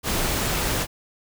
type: noise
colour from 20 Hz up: pink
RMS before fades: -24 dBFS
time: 0.03-0.87 s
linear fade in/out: 50 ms
effects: none